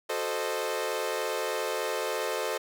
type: chord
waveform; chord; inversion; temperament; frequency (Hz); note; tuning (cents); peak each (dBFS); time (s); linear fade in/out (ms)
sawtooth; F# diminished seventh; none; equal with one note detuned; 370 / 440 / 523.3 / 617.6; F#4 / A4 / C5 / Eb5; 0 / 0 / 0 / -13; -34 / -29 / -30 / -31; 0.09-2.58; 10
effects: none